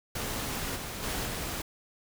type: noise with level steps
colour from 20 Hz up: pink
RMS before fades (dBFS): -34 / -38 / -33 / -35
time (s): 0.15-1.62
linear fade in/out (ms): 5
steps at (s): 0.75 / 1.02 / 1.25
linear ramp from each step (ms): 20
effects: none